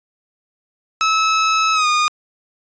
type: tone with pitch glide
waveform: sawtooth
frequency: 1298 to 1225.1 Hz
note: E6 to D#6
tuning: -27 to -27 cents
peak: -10 dBFS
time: 1.01-2.08 s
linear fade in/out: 0 ms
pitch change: -100 cents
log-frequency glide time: 1.73-1.87 s
effects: resampled to 16000 Hz